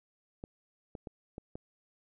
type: clicks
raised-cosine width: 2 ms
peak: -28 dBFS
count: 5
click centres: 0.439 / 0.952 / 1.072 / 1.381 / 1.555 s
effects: none